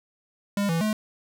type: tone with pitch steps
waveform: square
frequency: 202 / 165.6 / 214.6 Hz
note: G#3 / E3 / A3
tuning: -48 / +8 / -43 cents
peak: -23 dBFS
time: 0.57-0.93 s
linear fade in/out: 2 ms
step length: 120 ms
effects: none